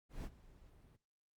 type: noise with ADSR envelope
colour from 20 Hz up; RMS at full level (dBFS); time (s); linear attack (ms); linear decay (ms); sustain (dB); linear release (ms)
brown; -43; 0.09-0.97; 150; 51; -19; 15
effects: noise-tail reverb RT60 0.3 s tail -21 dB re dry + Opus 48 kbps